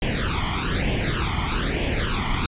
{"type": "noise with flanger", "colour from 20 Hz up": "pink", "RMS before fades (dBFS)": -23, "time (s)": [0.02, 2.46], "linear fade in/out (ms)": 2, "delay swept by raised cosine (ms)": [0.37, 0.95], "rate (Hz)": 1.1, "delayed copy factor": 0.8, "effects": ["resampled to 8000 Hz"]}